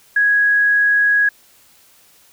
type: tone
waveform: sine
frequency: 1661.2 Hz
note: G#6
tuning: in tune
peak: -11 dBFS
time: 0.16-1.29 s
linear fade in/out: 5 ms
effects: white hiss -51 dBFS RMS until 2.32 s